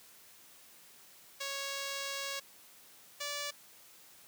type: tone pair in turn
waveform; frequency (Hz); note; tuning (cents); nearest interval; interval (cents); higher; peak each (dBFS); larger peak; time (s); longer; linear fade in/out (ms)
5% pulse; 553 / 579.3; C#5 / D5; -4 / -24; minor second; 80; second; -25; neither; 1.4-2.4 / 3.2-3.51; first; 10
effects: white hiss -58 dBFS RMS until 4.27 s + high-pass 100 Hz 12 dB/octave